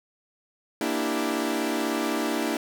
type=chord; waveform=sawtooth; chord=E half-diminished seventh; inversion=second; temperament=equal; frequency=233.1 / 293.7 / 329.6 / 392 Hz; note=Bb3 / D4 / E4 / G4; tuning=0 / 0 / 0 / 0 cents; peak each=-27 / -25 / -26 / -29 dBFS; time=0.81-2.57 s; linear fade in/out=2 ms; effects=none